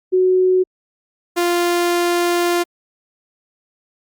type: tone pair in turn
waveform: sine / sawtooth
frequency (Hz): 370 / 348.4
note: F#4 / F4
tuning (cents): 0 / -4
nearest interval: minor second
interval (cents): 104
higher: first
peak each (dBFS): -11 / -11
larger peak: neither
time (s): 0.12-0.64 / 1.36-2.64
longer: second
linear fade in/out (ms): 20
effects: Opus 32 kbps